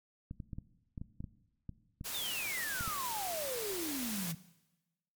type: clicks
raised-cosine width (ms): 5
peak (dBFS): -29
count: 12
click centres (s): 0.311 / 0.402 / 0.532 / 0.585 / 0.978 / 1.015 / 1.205 / 1.242 / 1.693 / 2.011 / 2.809 / 2.878
type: noise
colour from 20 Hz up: white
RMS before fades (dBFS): -40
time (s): 2.04-4.33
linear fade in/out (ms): 20
type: exponential sweep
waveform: sine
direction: down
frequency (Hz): 3729 to 155.56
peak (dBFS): -37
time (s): 2.14-4.35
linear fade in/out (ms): 5
effects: noise-tail reverb RT60 1.0 s tail -17 dB re dry + MP3 96 kbps